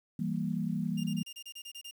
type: chord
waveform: sine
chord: E diminished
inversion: none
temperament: equal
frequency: 164.81 / 196 / 233.1 Hz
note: E3 / G3 / Bb3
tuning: 0 / 0 / 0 cents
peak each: -34 / -34 / -35 dBFS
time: 0.19-1.23 s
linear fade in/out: 5 ms
type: tone bursts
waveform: sawtooth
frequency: 2810 Hz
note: F7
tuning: 10 cents sharp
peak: -39 dBFS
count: 10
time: 0.97-1.912 s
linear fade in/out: 10 ms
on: 69 ms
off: 28 ms
effects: 10-bit